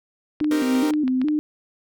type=clicks; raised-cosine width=0.3 ms; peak=-19 dBFS; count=9; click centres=0.403 / 0.444 / 0.523 / 0.625 / 0.752 / 0.937 / 1.079 / 1.216 / 1.285 s
type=tone with vibrato; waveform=sine; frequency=278.8 Hz; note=C#4; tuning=10 cents sharp; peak=-18 dBFS; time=0.41-1.39 s; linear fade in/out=0 ms; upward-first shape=square; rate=2.4 Hz; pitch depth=140 cents each way
type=chord; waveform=sawtooth; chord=C minor seventh; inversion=none; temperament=equal; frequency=261.6 / 311.1 / 392 / 466.2 Hz; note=C4 / Eb4 / G4 / Bb4; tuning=0 / 0 / 0 / 0 cents; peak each=-26 / -28 / -28 / -25 dBFS; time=0.51-0.91 s; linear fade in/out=2 ms
effects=none